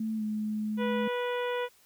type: tone with pitch glide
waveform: sine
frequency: 220 to 213.7 Hz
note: A3 to G#3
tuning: 0 to +50 cents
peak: -29 dBFS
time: 0-1.08 s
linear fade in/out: 5 ms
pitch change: -50 cents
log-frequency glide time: 0.16-0.23 s
type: harmonic tone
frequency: 490 Hz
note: B4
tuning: 14 cents flat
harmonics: 1 / 2 / 3 / 4 / 5 / 6 / 7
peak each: -30 / -36 / -40 / -42 / -44 / -46 / -47 dBFS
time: 0.77-1.69 s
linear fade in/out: 50 ms
effects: white hiss -62 dBFS RMS until 1.85 s